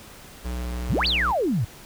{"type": "tone with vibrato", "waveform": "square", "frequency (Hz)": 61, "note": "B1", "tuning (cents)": -21, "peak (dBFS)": -28, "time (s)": [0.44, 1.33], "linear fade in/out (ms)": 20, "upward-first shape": "square", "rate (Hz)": 2.7, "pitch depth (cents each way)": 9}
{"type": "exponential two-way sweep", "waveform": "sine", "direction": "up then down", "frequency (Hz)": [73.42, 4827, 95.6], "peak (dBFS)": -20, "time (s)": [0.89, 1.65], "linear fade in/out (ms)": 10, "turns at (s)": 1.07}
{"effects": ["pink hiss -45 dBFS RMS until 1.85 s"]}